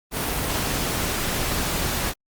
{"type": "noise", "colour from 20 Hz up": "pink", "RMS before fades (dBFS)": -25, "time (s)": [0.11, 2.14], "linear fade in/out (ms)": 50, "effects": ["Opus 32 kbps"]}